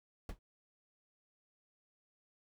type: noise with exponential decay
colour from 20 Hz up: brown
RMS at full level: -34 dBFS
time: 0.29-0.39 s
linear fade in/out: 1 ms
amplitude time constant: 20 ms
effects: none